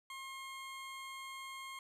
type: tone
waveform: 20% pulse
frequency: 1071 Hz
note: C6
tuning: 40 cents sharp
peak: -40 dBFS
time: 0.1-1.79 s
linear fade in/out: 2 ms
effects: low-pass 12000 Hz 12 dB/octave + 12-bit